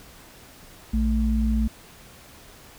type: tone pair together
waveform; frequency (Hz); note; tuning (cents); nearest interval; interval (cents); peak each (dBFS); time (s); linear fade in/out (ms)
sine; 58.33 / 220; A#1 / A3; +2 / 0; octave + major seventh; 2298; -21 / -23; 0.93-1.68; 10
effects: pink hiss -48 dBFS RMS until 2.78 s